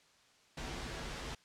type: noise with comb filter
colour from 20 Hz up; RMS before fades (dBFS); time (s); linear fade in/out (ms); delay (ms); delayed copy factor
pink; -42; 0.57-1.35; 5; 10; -0.55
effects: white hiss -66 dBFS RMS until 1.44 s + low-pass 6000 Hz 12 dB/octave